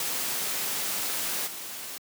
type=noise with level steps; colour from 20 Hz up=white; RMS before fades=-30 / -38 dBFS; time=0-1.98 s; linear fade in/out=2 ms; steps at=1.46 s; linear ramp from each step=20 ms; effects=high-pass 150 Hz 12 dB/octave